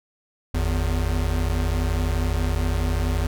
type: tone pair together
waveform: square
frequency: 50.39 / 82.41 Hz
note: G1 / E2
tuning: +48 / 0 cents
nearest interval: major sixth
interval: 852 cents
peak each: -24 / -24 dBFS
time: 0.54-3.27 s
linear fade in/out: 5 ms
effects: none